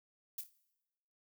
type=noise with echo; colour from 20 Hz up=violet; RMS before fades=-41 dBFS; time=0.38-0.41 s; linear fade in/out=2 ms; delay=28 ms; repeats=3; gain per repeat=-9 dB; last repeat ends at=0.494 s; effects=noise-tail reverb RT60 1.0 s tail -20 dB re dry